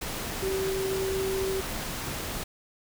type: tone in noise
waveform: sine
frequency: 383.9 Hz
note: G4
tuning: 36 cents flat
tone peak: -27 dBFS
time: 0.42-1.61 s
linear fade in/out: 10 ms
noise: pink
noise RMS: -34 dBFS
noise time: 0.01-2.44 s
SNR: +4 dB
effects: none